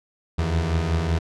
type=beating tone pair; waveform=30% pulse; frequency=77.78 / 83.08 Hz; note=D#2 / E2; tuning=0 / +14 cents; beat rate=5.3 Hz; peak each=-24 / -19 dBFS; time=0.38-1.19 s; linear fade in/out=10 ms; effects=low-pass 6000 Hz 12 dB/octave